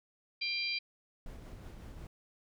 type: harmonic tone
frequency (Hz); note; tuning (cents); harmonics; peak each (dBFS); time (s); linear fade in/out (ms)
793; G5; +20; 3 / 4 / 5 / 6; -35 / -44 / -41 / -37; 0.41-0.79; 10
type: noise with tremolo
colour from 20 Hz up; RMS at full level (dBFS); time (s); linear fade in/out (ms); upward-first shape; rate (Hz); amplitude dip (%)
brown; -46; 1.26-2.07; 2; sine; 5.5; 30
effects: none